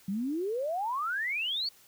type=exponential sweep; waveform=sine; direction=up; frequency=184.8 to 4608 Hz; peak=-29 dBFS; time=0.08-1.69 s; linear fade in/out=5 ms; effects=white hiss -59 dBFS RMS until 1.87 s